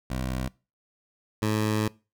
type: tone pair in turn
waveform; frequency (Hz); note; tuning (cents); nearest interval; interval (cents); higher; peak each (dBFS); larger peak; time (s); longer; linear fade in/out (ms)
15% pulse; 64 / 107.63; C2 / A2; -38 / -38; major sixth; 900; second; -22 / -17; second; 0.1-0.48 / 1.42-1.88; second; 5
effects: noise-tail reverb RT60 0.3 s tail -22 dB re dry